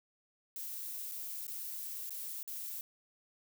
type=noise with dropouts; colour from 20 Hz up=violet; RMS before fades=-42 dBFS; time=0.56-2.81 s; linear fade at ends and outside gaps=1 ms; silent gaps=1.115-1.119 / 1.468-1.479 / 2.095-2.106 / 2.43-2.476 s; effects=none